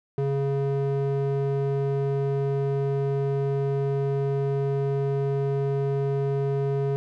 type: tone with band-pass filter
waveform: square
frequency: 138.59 Hz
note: C#3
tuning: in tune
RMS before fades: -25 dBFS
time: 0.18-6.96 s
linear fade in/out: 0 ms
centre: 310 Hz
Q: 2.6
effects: none